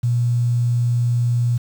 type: tone with quantisation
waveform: sine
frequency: 120 Hz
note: B2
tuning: 49 cents flat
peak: -15 dBFS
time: 0.03-1.58 s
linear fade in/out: 10 ms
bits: 7
effects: none